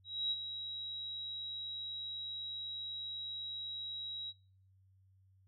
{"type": "tone with ADSR envelope", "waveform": "sine", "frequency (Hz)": 3852, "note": "B7", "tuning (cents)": -44, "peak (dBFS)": -31, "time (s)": [0.04, 4.33], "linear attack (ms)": 270, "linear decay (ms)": 42, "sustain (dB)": -9, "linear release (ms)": 39, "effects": ["noise-tail reverb RT60 0.5 s tail -24 dB re dry", "added 95 Hz sine -64 dBFS peak until 5.47 s"]}